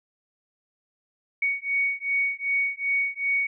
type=beating tone pair; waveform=sine; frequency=2233 / 2235.6 Hz; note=C#7 / C#7; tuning=+12 / +14 cents; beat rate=2.6 Hz; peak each=-26 dBFS; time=1.42-3.47 s; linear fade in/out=5 ms; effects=none